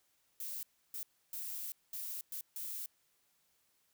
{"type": "noise bursts at uneven times", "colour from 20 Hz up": "violet", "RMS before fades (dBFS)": -42, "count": 6, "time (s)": [[0.4, 0.63], [0.94, 1.03], [1.33, 1.72], [1.93, 2.21], [2.32, 2.41], [2.56, 2.86]], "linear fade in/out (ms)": 2, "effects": ["white hiss -75 dBFS RMS until 3.93 s"]}